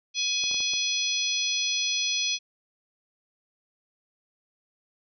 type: harmonic tone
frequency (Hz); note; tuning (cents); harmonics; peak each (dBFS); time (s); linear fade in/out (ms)
840; G#5; +19; 3 / 4 / 5 / 6 / 7; -31 / -29 / -31 / -34 / -31; 0.14-2.39; 50
type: clicks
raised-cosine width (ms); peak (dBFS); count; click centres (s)
1; -30; 5; 0.439 / 0.513 / 0.544 / 0.605 / 0.736
effects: none